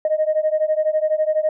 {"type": "beating tone pair", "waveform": "sine", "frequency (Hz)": [615, 627], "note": ["D#5", "D#5"], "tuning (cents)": [-20, 13], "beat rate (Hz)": 12, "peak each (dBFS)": [-18, -19], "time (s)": [0.05, 1.49], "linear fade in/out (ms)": 2, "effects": ["tanh soft clip ceiling -10 dBFS"]}